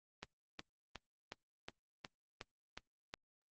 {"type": "click train", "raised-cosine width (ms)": 0.2, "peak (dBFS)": -26, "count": 9, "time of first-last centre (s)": [0.23, 3.139], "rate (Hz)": 2.75, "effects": ["low-pass 6000 Hz 12 dB/octave", "Opus 24 kbps"]}